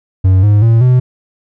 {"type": "tone with pitch steps", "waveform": "triangle", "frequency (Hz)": [94, 103.7, 114.4, 126.2], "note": ["F#2", "G#2", "A#2", "B2"], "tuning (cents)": [28, -2, -32, 38], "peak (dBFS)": -3, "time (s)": [0.24, 1], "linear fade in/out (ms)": 10, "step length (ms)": 190, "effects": []}